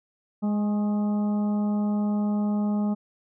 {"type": "harmonic tone with a mistuned harmonic", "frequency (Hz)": 207.7, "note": "G#3", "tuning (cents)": 0, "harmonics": [1, 2, 3, 4, 5, 6], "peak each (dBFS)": [-22, -40, -38, -39, -48, -46], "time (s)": [0.42, 2.95], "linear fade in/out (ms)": 20, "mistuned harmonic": 5, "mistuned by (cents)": 51, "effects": []}